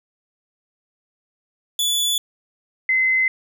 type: tone pair in turn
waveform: sawtooth / sine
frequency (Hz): 3451 / 2052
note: A7 / C7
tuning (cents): -34 / -34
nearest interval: major sixth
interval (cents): 900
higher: first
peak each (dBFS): -15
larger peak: neither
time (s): 1.79-2.18 / 2.89-3.28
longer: neither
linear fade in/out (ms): 2
effects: none